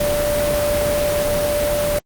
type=tone in noise; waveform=sine; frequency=587.3 Hz; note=D5; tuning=in tune; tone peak=-17 dBFS; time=0-1.99 s; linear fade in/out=5 ms; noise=pink; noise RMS=-23 dBFS; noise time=0-1.99 s; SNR=+3 dB; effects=Opus 32 kbps